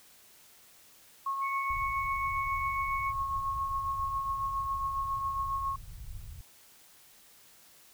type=tone with tremolo; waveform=sine; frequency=1091 Hz; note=C#6; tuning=28 cents flat; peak=-28 dBFS; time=1.26-5.76 s; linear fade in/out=5 ms; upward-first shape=triangle; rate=7.3 Hz; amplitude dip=45%
type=tone; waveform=sine; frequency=2217 Hz; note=C#7; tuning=in tune; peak=-35 dBFS; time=1.41-3.13 s; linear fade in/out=50 ms
type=low-pass noise; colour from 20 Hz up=pink; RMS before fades=-43 dBFS; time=1.7-6.41 s; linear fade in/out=2 ms; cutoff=110 Hz; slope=24 dB/octave
effects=white hiss -58 dBFS RMS until 7.93 s